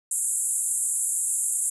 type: band-pass noise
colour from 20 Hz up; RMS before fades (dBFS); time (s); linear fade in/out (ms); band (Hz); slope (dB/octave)
pink; -26; 0.11-1.7; 5; 7300 to 11000; 96
effects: none